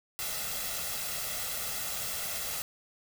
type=noise with comb filter; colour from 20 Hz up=white; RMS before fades=-35 dBFS; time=0.19-2.62 s; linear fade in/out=0 ms; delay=1.5 ms; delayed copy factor=+0.6; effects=none